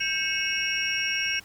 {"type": "tone cluster", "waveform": "sine", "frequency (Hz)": [1578, 2204, 2608, 2871, 5590], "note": ["G6", "C#7", "E7", "F7", "F8"], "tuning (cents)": [11, -11, -19, 47, 1], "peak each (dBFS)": -31, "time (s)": [0, 1.4], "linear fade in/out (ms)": 10, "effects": ["pink hiss -51 dBFS RMS until 1.44 s"]}